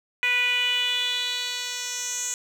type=tone with band-pass filter sweep; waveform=10% pulse; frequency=492.3 Hz; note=B4; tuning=6 cents flat; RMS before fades=-26 dBFS; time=0.23-2.34 s; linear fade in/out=0 ms; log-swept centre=2300 to 6800 Hz; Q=4.5; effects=8-bit

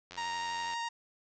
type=click train; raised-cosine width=0.2 ms; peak=-28 dBFS; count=57; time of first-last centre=0.11-0.736 s; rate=89.5 Hz
type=tone with vibrato; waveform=sawtooth; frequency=932.3 Hz; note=A#5; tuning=in tune; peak=-30 dBFS; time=0.17-0.89 s; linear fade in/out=10 ms; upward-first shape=triangle; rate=12 Hz; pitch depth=13 cents each way
effects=resampled to 16000 Hz + 10-bit

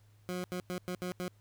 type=tone bursts at uneven times; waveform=20% pulse; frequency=180.5 Hz; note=F#3; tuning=43 cents flat; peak=-30 dBFS; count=6; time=0.29-0.44 / 0.52-0.6 / 0.7-0.78 / 0.88-0.95 / 1.02-1.12 / 1.2-1.28 s; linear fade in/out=0 ms; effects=added 104 Hz sine -60 dBFS peak until 1.4 s + pink hiss -71 dBFS RMS until 1.4 s

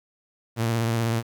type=tone with vibrato; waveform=sawtooth; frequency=115 Hz; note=A#2; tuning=23 cents flat; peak=-18 dBFS; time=0.56-1.23 s; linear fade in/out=50 ms; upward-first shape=triangle; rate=16 Hz; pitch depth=50 cents each way; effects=9-bit

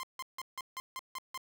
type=tone bursts; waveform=sawtooth; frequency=1046.5 Hz; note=C6; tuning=in tune; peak=-34 dBFS; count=8; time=0-1.376 s; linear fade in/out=0 ms; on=32 ms; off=160 ms; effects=none

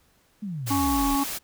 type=exponential sweep; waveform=sine; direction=down; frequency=220 to 34.65 Hz; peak=-29 dBFS; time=0.42-1.16 s; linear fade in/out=10 ms
type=noise; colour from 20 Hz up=white; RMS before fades=-32 dBFS; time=0.66-1.39 s; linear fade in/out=20 ms
type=harmonic tone; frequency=278.3 Hz; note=C#4; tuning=7 cents sharp; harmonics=1 / 3 / 4; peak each=-23 / -28 / -29 dBFS; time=0.7-1.24 s; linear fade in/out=10 ms
effects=pink hiss -63 dBFS RMS until 1.43 s

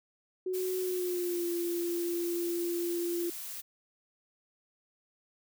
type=tone with pitch glide; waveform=sine; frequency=370 to 345.2 Hz; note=F#4 to F4; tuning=0 to -20 cents; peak=-30 dBFS; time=0.46-3.3 s; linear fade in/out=5 ms; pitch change=-120 cents; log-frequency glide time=0.79-1.46 s
type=noise; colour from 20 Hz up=blue; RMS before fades=-41 dBFS; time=0.53-3.62 s; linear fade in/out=20 ms
effects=none

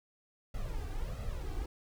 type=noise with flanger; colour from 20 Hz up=brown; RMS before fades=-37 dBFS; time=0.54-1.66 s; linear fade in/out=5 ms; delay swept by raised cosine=1.5 to 2.6 ms; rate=1.5 Hz; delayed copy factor=+0.85; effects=none

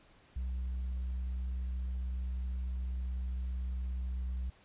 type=tone with tanh clipping; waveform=sine; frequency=63 Hz; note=B1; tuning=35 cents sharp; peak=-34 dBFS; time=0.36-4.5 s; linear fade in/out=5 ms; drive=2 dB; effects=pink hiss -63 dBFS RMS until 4.64 s + resampled to 8000 Hz

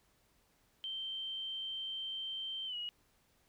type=tone with pitch glide; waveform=sine; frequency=3126 to 2900 Hz; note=G7 to F#7; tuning=-6 to -35 cents; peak=-38 dBFS; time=0.84-2.89 s; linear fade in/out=0 ms; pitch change=-129 cents; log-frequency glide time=2.66-2.76 s; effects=pink hiss -72 dBFS RMS until 3.48 s

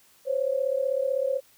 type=tone pair together; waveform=sine; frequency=518.5 / 554.4 Hz; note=C5 / C#5; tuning=-16 / 0 cents; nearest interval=minor second; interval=116 cents; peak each=-26 dBFS; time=0.25-1.41 s; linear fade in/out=50 ms; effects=white hiss -59 dBFS RMS until 1.57 s

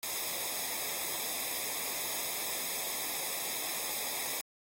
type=noise with comb filter; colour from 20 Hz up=white; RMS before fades=-36 dBFS; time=0.03-4.41 s; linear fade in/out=0 ms; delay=0.68 ms; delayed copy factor=-0.75; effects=AAC 48 kbps

